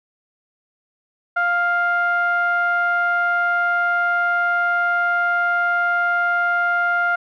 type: tone with low-pass filter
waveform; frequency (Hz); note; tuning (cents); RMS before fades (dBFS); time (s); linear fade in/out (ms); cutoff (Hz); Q
sawtooth; 700; F5; +4; -19; 1.36-7.16; 10; 1500; 5.7
effects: none